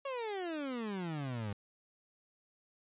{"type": "exponential sweep", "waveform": "30% pulse", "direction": "down", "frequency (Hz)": [563, 98], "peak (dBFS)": -34, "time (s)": [0.05, 1.53], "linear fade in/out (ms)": 5, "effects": ["resampled to 8000 Hz"]}